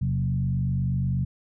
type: tone with frequency modulation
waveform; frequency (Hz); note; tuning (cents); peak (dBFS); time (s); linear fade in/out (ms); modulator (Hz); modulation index
sine; 128.8; C3; -27; -22; 0.01-1.25; 10; 48.3; 1
effects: none